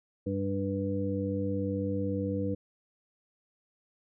harmonic tone, 98 Hz, G2, in tune, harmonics 1 / 2 / 3 / 5, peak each -34 / -34 / -34 / -34 dBFS, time 0.26-2.55 s, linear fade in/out 10 ms, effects none

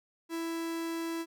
45% pulse tone, 330.9 Hz, E4, 7 cents sharp, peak -33 dBFS, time 0.29-1.26 s, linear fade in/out 50 ms, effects none

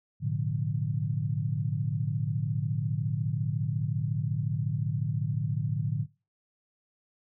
sine tone cluster, 108.2 / 122.5 / 148 / 178.9 Hz, A2 / B2 / D3 / F3, -29 / -14 / +14 / +42 cents, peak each -31 / -34 / -30 / -38 dBFS, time 0.2-6.07 s, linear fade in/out 50 ms, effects noise-tail reverb RT60 0.3 s tail -22 dB re dry

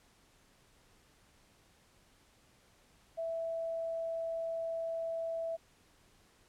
sine tone, 659.3 Hz, E5, in tune, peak -34 dBFS, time 3.17-5.57 s, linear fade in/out 20 ms, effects pink hiss -66 dBFS RMS until 6.48 s + low-pass 11000 Hz 12 dB/octave

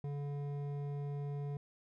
triangle tone with hard clipping, 143.2 Hz, D3, 43 cents flat, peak -39 dBFS, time 0.04-1.57 s, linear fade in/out 2 ms, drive 14 dB, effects none

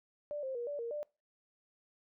sine tone with pitch steps, 588 / 528 / 477.1 / 579 / 466.7 / 593 Hz, D5 / C5 / A#4 / D5 / A#4 / D5, +2 / +16 / +40 / -25 / +2 / +17 cents, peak -36 dBFS, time 0.31-1.03 s, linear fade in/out 0 ms, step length 120 ms, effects noise-tail reverb RT60 0.3 s tail -24 dB re dry

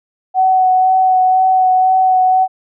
sine tone with vibrato, 748 Hz, F#5, 19 cents sharp, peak -8 dBFS, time 0.34-2.48 s, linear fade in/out 50 ms, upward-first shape sine, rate 2 Hz, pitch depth 14 cents each way, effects none

